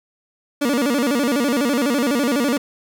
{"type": "tone with vibrato", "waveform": "30% pulse", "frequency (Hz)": 261.6, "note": "C4", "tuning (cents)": 0, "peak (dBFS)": -14, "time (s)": [0.61, 2.58], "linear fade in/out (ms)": 10, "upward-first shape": "square", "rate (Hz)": 12, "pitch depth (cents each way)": 170, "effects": []}